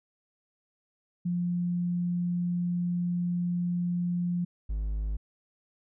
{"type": "tone pair in turn", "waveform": ["sine", "triangle"], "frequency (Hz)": [175.6, 52.21], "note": ["F3", "G#1"], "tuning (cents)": [10, 10], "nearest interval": "octave + major sixth", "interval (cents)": 2100, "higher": "first", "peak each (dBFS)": -26, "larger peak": "neither", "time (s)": [[1.25, 4.45], [4.69, 5.17]], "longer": "first", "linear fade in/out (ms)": 10, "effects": []}